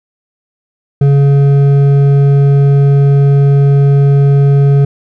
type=tone with hard clipping; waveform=sine; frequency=140.3 Hz; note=C#3; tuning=21 cents sharp; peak=-6 dBFS; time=1.01-4.85 s; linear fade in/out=5 ms; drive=7 dB; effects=none